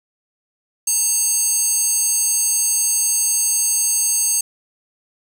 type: tone with high-pass filter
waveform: square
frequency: 916 Hz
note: A#5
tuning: 31 cents flat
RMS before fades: -18 dBFS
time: 0.87-4.41 s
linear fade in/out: 5 ms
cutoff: 7300 Hz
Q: 8.9
effects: none